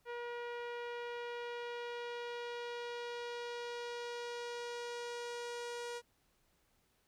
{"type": "tone with low-pass filter sweep", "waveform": "sawtooth", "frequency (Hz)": 478.3, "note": "A#4", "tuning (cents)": 44, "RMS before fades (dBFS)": -43, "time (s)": [0.05, 6.02], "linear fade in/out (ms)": 50, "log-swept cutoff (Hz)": [2200, 7800], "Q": 1.1, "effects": ["pink hiss -75 dBFS RMS until 7.07 s"]}